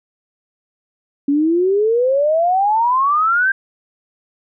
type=exponential sweep; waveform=sine; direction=up; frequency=277.2 to 1602 Hz; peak=-12 dBFS; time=1.28-3.52 s; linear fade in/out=5 ms; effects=none